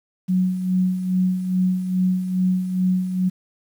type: tone with tremolo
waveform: sine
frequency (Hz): 184.3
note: F#3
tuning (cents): -7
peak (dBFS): -15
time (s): 0.28-3.3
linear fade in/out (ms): 20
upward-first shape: sine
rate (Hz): 2.4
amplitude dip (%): 60
effects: 8-bit